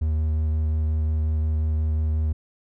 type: tone with vibrato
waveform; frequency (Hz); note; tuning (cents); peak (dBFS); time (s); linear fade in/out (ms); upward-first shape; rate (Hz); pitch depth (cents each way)
triangle; 77.78; D#2; 0; -18; 0.01-2.33; 10; sine; 5.6; 11
effects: none